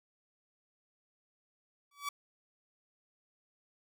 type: tone with exponential growth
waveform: sawtooth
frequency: 1145 Hz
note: D6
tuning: 44 cents flat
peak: -28 dBFS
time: 1.91-2.09 s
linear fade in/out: 5 ms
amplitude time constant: 37 ms
effects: none